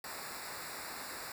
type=noise with comb filter; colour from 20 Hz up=pink; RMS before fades=-44 dBFS; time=0.04-1.32 s; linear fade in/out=2 ms; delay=0.32 ms; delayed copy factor=-0.95; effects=none